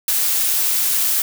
blue noise, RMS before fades -18 dBFS, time 0.08-1.22 s, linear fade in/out 2 ms, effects none

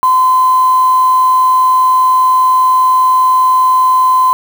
sine tone with quantisation, 1025 Hz, C6, 36 cents flat, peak -6 dBFS, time 0.03-4.33 s, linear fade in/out 0 ms, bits 4, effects none

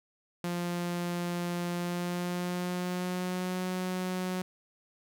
sawtooth tone with pitch glide, 174.61 to 183.72 Hz, F3 to F#3, 0 to -12 cents, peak -27 dBFS, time 0.44-4.42 s, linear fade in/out 2 ms, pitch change +88 cents, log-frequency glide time 1.73-3.67 s, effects none

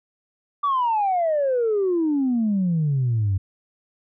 sine exponential sweep, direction down, 1174.7 to 92.5 Hz, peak -17 dBFS, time 0.63-3.38 s, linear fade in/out 10 ms, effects tanh soft clip ceiling -15 dBFS

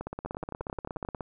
two click trains, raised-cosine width 1 ms, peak -21 / -22 dBFS, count 21 / 10, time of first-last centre 0.01-1.208 / 0.26-1.049 s, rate 16.7 / 11.4 Hz, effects none

